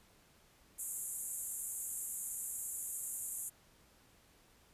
pink band-pass noise, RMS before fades -42 dBFS, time 0.78-3.5 s, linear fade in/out 20 ms, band 7000 to 13000 Hz, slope 96 dB/octave, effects pink hiss -66 dBFS RMS until 4.73 s + resampled to 32000 Hz

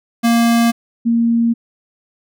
square / sine tone pair in turn, 233.1 / 232.3 Hz, A#3 / A#3, 0 / -6 cents, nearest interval unison, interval 6 cents, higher first, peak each -11 dBFS, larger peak neither, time 0.23-0.72 / 1.05-1.54 s, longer neither, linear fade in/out 20 ms, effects none

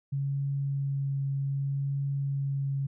sine tone with vibrato, 138.59 Hz, C#3, in tune, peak -27 dBFS, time 0.12-2.87 s, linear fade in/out 10 ms, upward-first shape triangle, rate 0.65 Hz, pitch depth 11 cents each way, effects none

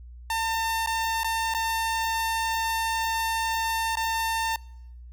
sawtooth tone with dropouts, 902 Hz, A5, 43 cents sharp, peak -21 dBFS, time 0.3-4.56 s, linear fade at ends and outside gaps 2 ms, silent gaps 0.862-0.872 / 1.234-1.244 / 1.539-1.547 / 3.955-3.97 s, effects noise-tail reverb RT60 0.9 s tail -25 dB re dry + added 60 Hz sine -41 dBFS peak until 5.12 s

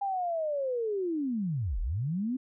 sine linear two-way sweep, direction down then up, 810 to 34.33 to 266.2 Hz, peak -28 dBFS, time 0.01-2.37 s, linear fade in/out 10 ms, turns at 1.8 s, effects none

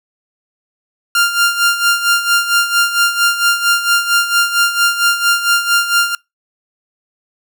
sawtooth tone with tremolo, 1396.9 Hz, F6, in tune, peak -5 dBFS, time 1.15-6.15 s, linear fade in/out 2 ms, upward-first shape sine, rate 4.4 Hz, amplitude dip 70%, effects noise-tail reverb RT60 0.2 s tail -25 dB re dry

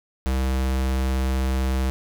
square tone, 65.41 Hz, C2, in tune, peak -21 dBFS, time 0.26-1.9 s, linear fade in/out 0 ms, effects none

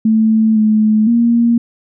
sine tone with pitch steps, 220.2 / 215.5 / 234.6 Hz, A3 / A3 / A#3, +2 / -36 / +11 cents, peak -8 dBFS, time 0.05-1.58 s, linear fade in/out 5 ms, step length 510 ms, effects none

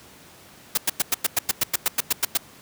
white noise bursts, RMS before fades -20 dBFS, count 14, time 0.75-2.374 s, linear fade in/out 5 ms, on 25 ms, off 98 ms, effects pink hiss -48 dBFS RMS until 2.61 s + high-pass 100 Hz 12 dB/octave

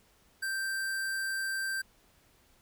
square tone, 1568 Hz, G6, in tune, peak -32 dBFS, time 0.42-1.82 s, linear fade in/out 10 ms, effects pink hiss -65 dBFS RMS until 2.61 s

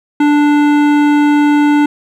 sine tone with hard clipping, 293.7 Hz, D4, in tune, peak -9 dBFS, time 0.2-1.86 s, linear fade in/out 5 ms, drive 15 dB, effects none

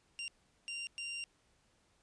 sawtooth tone bursts at uneven times, 2777 Hz, F7, 10 cents flat, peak -36 dBFS, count 3, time 0.19-0.28 / 0.68-0.87 / 0.98-1.24 s, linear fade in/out 0 ms, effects pink hiss -72 dBFS RMS until 2.02 s + resampled to 22050 Hz

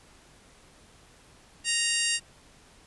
harmonic tone with a mistuned harmonic, 932.3 Hz, A#5, in tune, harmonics 2 / 3 / 4 / 5 / 6 / 7 / 8 / 9 / 10, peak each -33 / -29 / -38 / -32 / -35 / -39 / -32 / -37 / -34 dBFS, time 1.64-2.2 s, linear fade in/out 50 ms, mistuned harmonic 9, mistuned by +27 cents, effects pink hiss -56 dBFS RMS until 2.86 s + resampled to 24000 Hz

